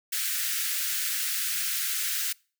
white high-pass noise, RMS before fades -29 dBFS, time 0.12-2.33 s, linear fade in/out 10 ms, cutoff 1400 Hz, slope 48 dB/octave, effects noise-tail reverb RT60 0.4 s tail -26 dB re dry

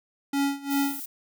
square tone with tremolo, 279.6 Hz, C#4, 15 cents sharp, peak -22 dBFS, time 0.33-1 s, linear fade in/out 5 ms, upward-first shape sine, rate 2.7 Hz, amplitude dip 90%
violet noise, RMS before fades -36 dBFS, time 0.7-1.06 s, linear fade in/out 10 ms
effects none

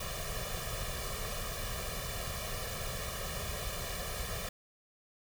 pink noise with comb filter, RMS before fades -38 dBFS, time 0-4.49 s, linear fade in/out 5 ms, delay 1.7 ms, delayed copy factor +1, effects none

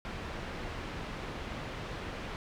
pink low-pass noise, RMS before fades -40 dBFS, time 0.05-2.36 s, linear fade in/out 0 ms, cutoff 3000 Hz, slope 12 dB/octave, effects none

